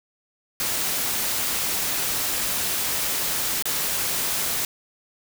white noise with dropouts, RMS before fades -25 dBFS, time 0.6-4.65 s, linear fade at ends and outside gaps 1 ms, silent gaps 3.624-3.655 s, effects none

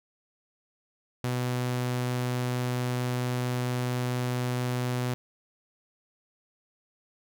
sawtooth tone, 124.4 Hz, B2, 13 cents sharp, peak -23 dBFS, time 1.24-5.14 s, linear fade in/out 0 ms, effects none

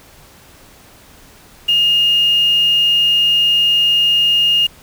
sine tone with quantisation, 2840 Hz, F7, 28 cents sharp, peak -10 dBFS, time 1.68-4.67 s, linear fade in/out 10 ms, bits 5, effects pink hiss -44 dBFS RMS until 4.82 s

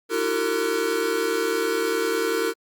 square tone cluster, 313.2 / 343.3 / 383.6 / 453.9 / 1477 Hz, D#4 / F4 / G4 / A#4 / F#6, +11 / -30 / -37 / -46 / -3 cents, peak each -33 / -30 / -30 / -25 / -33 dBFS, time 0.09-2.54 s, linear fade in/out 50 ms, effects Opus 48 kbps

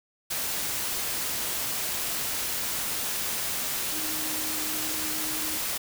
sine tone in noise, 310 Hz, D#4, 6 cents flat, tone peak -39 dBFS, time 3.92-5.58 s, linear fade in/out 10 ms, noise white, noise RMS -30 dBFS, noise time 0.3-5.78 s, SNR -12 dB, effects none

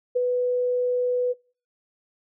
sine tone with ADSR envelope, 495.2 Hz, B4, 5 cents sharp, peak -17 dBFS, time 0.15-1.34 s, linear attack 16 ms, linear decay 9 ms, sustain -3 dB, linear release 28 ms, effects noise-tail reverb RT60 0.4 s tail -24 dB re dry

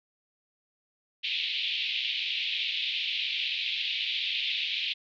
white band-pass noise, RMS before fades -31 dBFS, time 1.23-4.94 s, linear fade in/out 20 ms, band 2400 to 3800 Hz, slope 48 dB/octave, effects none

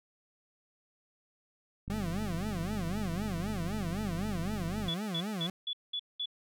click train, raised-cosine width 5 ms, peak -28 dBFS, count 149, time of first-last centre 1.88-4.882 s, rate 49.3 Hz
40% pulse tone with vibrato, 189.3 Hz, F#3, 40 cents sharp, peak -33 dBFS, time 1.9-5.5 s, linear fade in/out 2 ms, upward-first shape sine, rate 3.9 Hz, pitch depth 250 cents each way
sine tone bursts, 3426 Hz, A7, 47 cents flat, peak -32 dBFS, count 6, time 4.88-6.258 s, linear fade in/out 5 ms, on 63 ms, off 200 ms
effects none

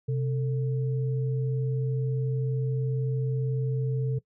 sine tone pair together, 130.81 / 444.5 Hz, C3 / A4, 0 / +18 cents, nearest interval octave + major sixth, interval 2118 cents, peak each -25 / -34 dBFS, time 0.08-4.19 s, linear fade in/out 10 ms, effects noise-tail reverb RT60 0.1 s tail -19 dB re dry

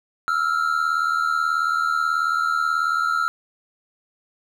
triangle tone pair together, 1318.6 / 1397 Hz, E6 / F6, 0 / 0 cents, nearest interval minor second, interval 100 cents, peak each -20 dBFS, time 0.28-3.28 s, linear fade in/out 0 ms, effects none

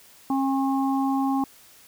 harmonic tone, 270 Hz, C#4, 45 cents flat, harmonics 1 / 3 / 4, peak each -22 / -27 / -32 dBFS, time 0.3-1.44 s, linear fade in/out 2 ms, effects white hiss -52 dBFS RMS until 1.87 s

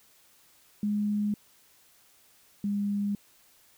sine tone pair in turn, 207.7 / 203 Hz, G#3 / G#3, 0 / -39 cents, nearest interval unison, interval 39 cents, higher first, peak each -25 / -26 dBFS, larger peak first, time 0.83-1.34 / 2.64-3.15 s, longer neither, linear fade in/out 2 ms, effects white hiss -61 dBFS RMS until 3.77 s

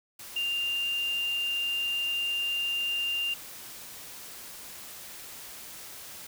sine tone in noise, 2794 Hz, F7, in tune, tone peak -27 dBFS, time 0.36-3.34 s, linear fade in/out 5 ms, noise white, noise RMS -44 dBFS, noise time 0.19-6.27 s, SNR +14 dB, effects none

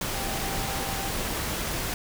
sine tone in noise, 784 Hz, G5, in tune, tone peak -36 dBFS, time 0.15-1.11 s, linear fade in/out 2 ms, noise pink, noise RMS -30 dBFS, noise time 0.01-1.94 s, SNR -9 dB, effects none

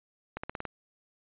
accelerating click train, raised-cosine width 0.5 ms, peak -20 dBFS, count 6, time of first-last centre 0.37-0.653 s, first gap 65 ms, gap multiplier 0.93, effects resampled to 8000 Hz

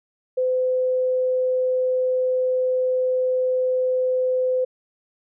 sine tone, 510 Hz, C5, 44 cents flat, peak -18 dBFS, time 0.37-4.65 s, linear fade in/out 10 ms, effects none

